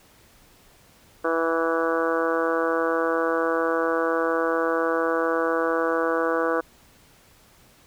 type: harmonic tone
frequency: 164.3 Hz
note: E3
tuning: 5 cents flat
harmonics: 2 / 3 / 4 / 5 / 6 / 7 / 8 / 9 / 10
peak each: -28 / -24 / -30 / -36 / -34 / -29 / -34 / -30 / -40 dBFS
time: 1.24-6.61 s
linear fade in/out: 10 ms
effects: pink hiss -55 dBFS RMS until 7.86 s